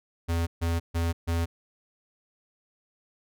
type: tone bursts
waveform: square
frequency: 84 Hz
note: E2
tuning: 33 cents sharp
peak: -25 dBFS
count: 4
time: 0.28-1.46 s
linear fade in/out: 20 ms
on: 190 ms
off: 140 ms
effects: none